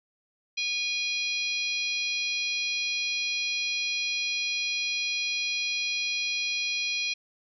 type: harmonic tone with a mistuned harmonic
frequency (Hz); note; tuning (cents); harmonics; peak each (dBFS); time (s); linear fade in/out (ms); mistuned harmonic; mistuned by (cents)
820; G#5; -22; 3 / 4 / 5 / 6 / 7; -29 / -35 / -33 / -40 / -39; 0.57-7.14; 10; 6; +28
effects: none